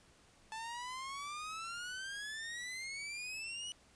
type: exponential sweep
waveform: sawtooth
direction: up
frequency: 874 to 2960 Hz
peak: -38 dBFS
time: 0.52-3.72 s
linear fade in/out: 0 ms
effects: pink hiss -65 dBFS RMS until 3.95 s + resampled to 22050 Hz